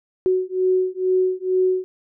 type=beating tone pair; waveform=sine; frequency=370 / 372.2 Hz; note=F#4 / F#4; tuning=0 / +10 cents; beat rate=2.2 Hz; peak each=-20 dBFS; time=0.26-1.84 s; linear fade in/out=0 ms; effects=none